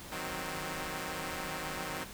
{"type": "chord", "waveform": "5% pulse", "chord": "C diminished", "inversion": "first", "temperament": "equal", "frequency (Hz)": [155.56, 185, 261.6], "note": ["Eb3", "Gb3", "C4"], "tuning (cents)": [0, 0, 0], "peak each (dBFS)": -30, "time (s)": [0.11, 2.05], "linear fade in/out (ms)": 20, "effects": ["pink hiss -47 dBFS RMS until 2.13 s"]}